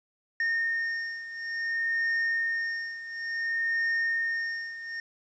triangle beating tone pair, 1833 / 1833.57 Hz, A#6 / A#6, -30 / -29 cents, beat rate 0.57 Hz, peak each -27 / -31 dBFS, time 0.4-5 s, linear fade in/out 2 ms, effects resampled to 16000 Hz + 10-bit

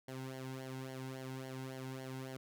sawtooth tone with flanger, 131.2 Hz, C3, 5 cents sharp, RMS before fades -45 dBFS, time 0.08-2.37 s, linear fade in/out 5 ms, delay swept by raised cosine 0.79 to 1.72 ms, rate 3.6 Hz, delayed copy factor -0.75, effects none

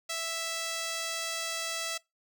5% pulse tone, 659.3 Hz, E5, in tune, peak -21 dBFS, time 0.09-1.98 s, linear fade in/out 10 ms, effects noise-tail reverb RT60 0.2 s tail -23 dB re dry

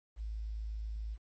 sine tone with quantisation, 53.9 Hz, A1, 35 cents flat, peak -36 dBFS, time 0.16-1.18 s, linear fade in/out 50 ms, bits 11, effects MP3 32 kbps

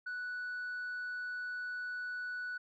sine tone, 1480 Hz, F#6, in tune, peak -35 dBFS, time 0.06-2.58 s, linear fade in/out 10 ms, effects tanh soft clip ceiling -36 dBFS

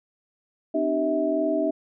sine tone cluster, 259.6 / 302.4 / 385.3 / 647 Hz, C4 / D#4 / G4 / E5, -13 / -49 / -30 / -32 cents, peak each -31 / -25 / -30 / -24 dBFS, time 0.74-1.71 s, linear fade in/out 10 ms, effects none

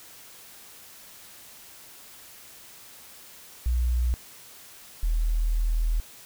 sine tone pair in turn, 60.2 / 40.18 Hz, B1 / E1, -44 / -44 cents, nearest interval perfect fifth, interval 700 cents, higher first, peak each -21 dBFS, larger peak neither, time 3.66-4.14 / 5.03-6 s, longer second, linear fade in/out 0 ms, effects white hiss -48 dBFS RMS until 6.25 s

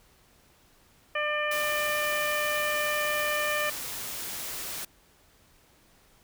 harmonic tone, 598 Hz, D5, 31 cents sharp, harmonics 1 / 2 / 3 / 4 / 5, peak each -31 / -33 / -31 / -33 / -38 dBFS, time 1.15-3.7 s, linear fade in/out 5 ms
white noise, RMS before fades -36 dBFS, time 1.51-4.85 s, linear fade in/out 5 ms
effects pink hiss -61 dBFS RMS until 6.23 s

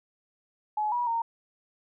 sine tone with pitch steps, 849 / 967 / 922 Hz, G#5 / B5 / A#5, +38 / -37 / -19 cents, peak -25 dBFS, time 0.77-1.22 s, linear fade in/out 5 ms, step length 150 ms, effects none

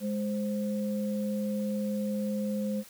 sine tone pair together, 207.6 / 523 Hz, G#3 / C5, 0 / -1 cents, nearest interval octave + major third, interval 1599 cents, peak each -29 / -35 dBFS, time 0-2.84 s, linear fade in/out 50 ms, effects white hiss -52 dBFS RMS until 2.89 s

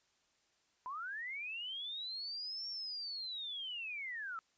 sine linear two-way sweep, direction up then down, 977 to 5530 to 1282 Hz, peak -40 dBFS, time 0.86-4.39 s, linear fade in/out 0 ms, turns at 2.68 s, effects white hiss -75 dBFS RMS until 4.57 s + resampled to 16000 Hz

